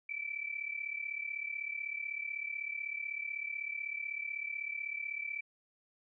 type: tone pair together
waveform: sine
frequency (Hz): 2300 / 2336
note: D7 / D7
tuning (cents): -37 / -10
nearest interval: unison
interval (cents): 27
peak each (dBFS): -40 / -39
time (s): 0.09-5.41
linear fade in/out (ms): 5
effects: none